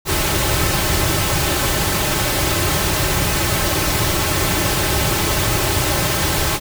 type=noise with comb filter; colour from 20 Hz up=pink; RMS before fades=-18 dBFS; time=0.05-6.6 s; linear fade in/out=50 ms; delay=4.2 ms; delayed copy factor=-0.6; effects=none